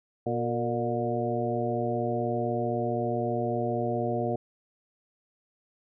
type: harmonic tone with a mistuned harmonic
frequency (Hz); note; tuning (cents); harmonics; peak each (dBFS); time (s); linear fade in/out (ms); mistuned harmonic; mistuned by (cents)
119.5; A#2; +43; 1 / 2 / 3 / 4 / 5 / 6; -33 / -33 / -33 / -33 / -33 / -33; 0.26-4.36; 5; 4; -57
effects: none